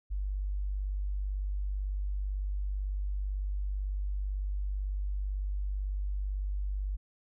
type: tone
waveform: sine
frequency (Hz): 49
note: G1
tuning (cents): 0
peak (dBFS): -30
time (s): 0.1-6.97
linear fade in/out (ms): 20
effects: none